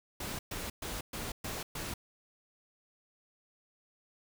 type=noise bursts; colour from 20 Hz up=pink; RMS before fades=-39 dBFS; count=6; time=0.2-1.94 s; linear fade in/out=5 ms; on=190 ms; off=120 ms; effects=none